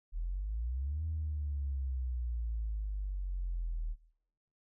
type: exponential two-way sweep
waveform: sine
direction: up then down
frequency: 38.89 to 80.8 to 38.89 Hz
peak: -32 dBFS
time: 0.12-3.96 s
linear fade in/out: 50 ms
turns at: 1.05 s
effects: noise-tail reverb RT60 0.9 s tail -22 dB re dry + tanh soft clip ceiling -28 dBFS